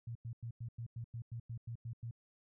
sine tone bursts, 116.54 Hz, A#2, in tune, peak -40 dBFS, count 12, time 0.07-2.111 s, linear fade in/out 5 ms, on 83 ms, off 95 ms, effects none

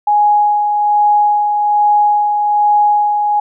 sine tone with tremolo, 832 Hz, G#5, 3 cents sharp, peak -7 dBFS, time 0.07-3.4 s, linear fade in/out 5 ms, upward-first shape sine, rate 1.2 Hz, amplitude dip 40%, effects none

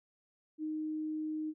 sine tone, 310 Hz, D#4, 6 cents flat, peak -34 dBFS, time 0.58-1.54 s, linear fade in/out 50 ms, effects none

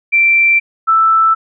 sine tone pair in turn, 2349 / 1321.8 Hz, D7 / E6, 0 / +4 cents, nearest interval minor seventh, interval 996 cents, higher first, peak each -7 dBFS, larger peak neither, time 0.12-0.6 / 0.87-1.35 s, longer neither, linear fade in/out 20 ms, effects none

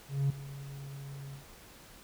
triangle tone with ADSR envelope, 138.59 Hz, C#3, in tune, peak -21 dBFS, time 0.08-1.44 s, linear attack 220 ms, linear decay 4 ms, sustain -18 dB, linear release 120 ms, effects tanh soft clip ceiling -21 dBFS + pink hiss -54 dBFS RMS until 2.03 s

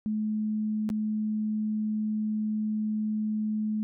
sine tone with dropouts, 214.5 Hz, A3, 44 cents flat, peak -26 dBFS, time 0.06-3.83 s, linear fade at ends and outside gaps 0 ms, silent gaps 0.891-0.901 s, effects none

